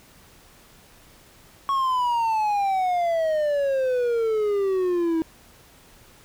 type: exponential sweep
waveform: triangle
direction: down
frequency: 1108.7 to 320.2 Hz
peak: -18 dBFS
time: 1.69-5.22 s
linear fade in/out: 0 ms
effects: pink hiss -52 dBFS RMS until 6.24 s